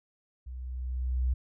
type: tone with level ramp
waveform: sine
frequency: 63 Hz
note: B1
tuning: 35 cents sharp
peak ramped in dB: -38 to -23 dBFS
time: 0.46-1.34 s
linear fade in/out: 10 ms
effects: none